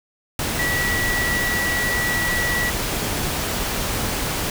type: tone in noise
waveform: sine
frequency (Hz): 1942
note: B6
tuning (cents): -30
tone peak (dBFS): -21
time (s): 0.59-2.7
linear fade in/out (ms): 2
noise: pink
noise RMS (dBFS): -24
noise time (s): 0.39-4.5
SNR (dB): 0
effects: none